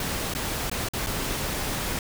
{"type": "noise with dropouts", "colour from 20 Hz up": "pink", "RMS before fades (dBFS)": -29, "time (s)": [0, 1.99], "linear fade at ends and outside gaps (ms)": 2, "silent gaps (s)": [[0.338, 0.349], [0.698, 0.714], [0.887, 0.935], [1.064, 1.069]], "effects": []}